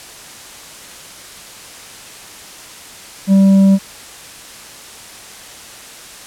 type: tone with tanh clipping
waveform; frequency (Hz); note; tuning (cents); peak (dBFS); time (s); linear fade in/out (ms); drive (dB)
sine; 194.4; G3; -14; -7; 3.27-3.79; 50; 5
effects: white hiss -35 dBFS RMS until 6.26 s + low-pass 10000 Hz 12 dB/octave